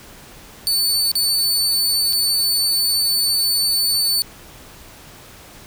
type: tone with dropouts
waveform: sawtooth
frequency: 4497 Hz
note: C#8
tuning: 24 cents sharp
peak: -13 dBFS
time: 0.67-4.22 s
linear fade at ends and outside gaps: 0 ms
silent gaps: 1.116-1.154 / 2.126-2.131 s
effects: pink hiss -42 dBFS RMS until 5.66 s